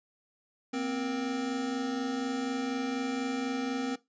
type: tone cluster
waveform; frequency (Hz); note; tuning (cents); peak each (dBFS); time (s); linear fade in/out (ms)
square; 237.8 / 261.9 / 471.5; A#3 / C4 / A#4; +35 / +2 / +20; -40 / -32 / -39; 0.73-3.96; 10
effects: noise-tail reverb RT60 0.2 s tail -19 dB re dry + resampled to 16000 Hz